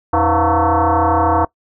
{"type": "tone with frequency modulation", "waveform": "sine", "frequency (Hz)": 117.5, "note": "A#2", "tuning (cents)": 14, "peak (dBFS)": -11, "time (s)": [0.13, 1.45], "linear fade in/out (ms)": 5, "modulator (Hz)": 202, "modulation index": 5.4, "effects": ["noise-tail reverb RT60 0.1 s tail -21 dB re dry"]}